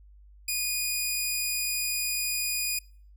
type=tone; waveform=10% pulse; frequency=2462 Hz; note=D#7; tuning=19 cents flat; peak=-18 dBFS; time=0.48-2.79 s; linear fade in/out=5 ms; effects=noise-tail reverb RT60 0.5 s tail -25 dB re dry + added 50 Hz sine -50 dBFS peak until 3.16 s